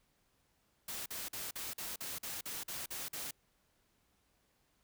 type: noise bursts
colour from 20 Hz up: white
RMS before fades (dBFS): -42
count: 11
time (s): 0.88-3.31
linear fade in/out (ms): 5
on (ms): 180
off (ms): 45
effects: pink hiss -75 dBFS RMS until 4.83 s